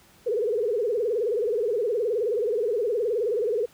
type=tone with vibrato; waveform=sine; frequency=449.1 Hz; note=A4; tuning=35 cents sharp; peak=-22 dBFS; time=0.26-3.66 s; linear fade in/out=10 ms; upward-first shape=sine; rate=19 Hz; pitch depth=180 cents each way; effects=pink hiss -56 dBFS RMS until 3.73 s + high-pass 60 Hz 12 dB/octave